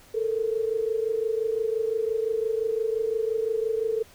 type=tone pair together; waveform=sine; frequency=438.4 / 464.2 Hz; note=A4 / A#4; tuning=-6 / -7 cents; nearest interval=minor second; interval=99 cents; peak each=-25 / -28 dBFS; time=0.14-4.03 s; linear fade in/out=10 ms; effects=pink hiss -53 dBFS RMS until 4.14 s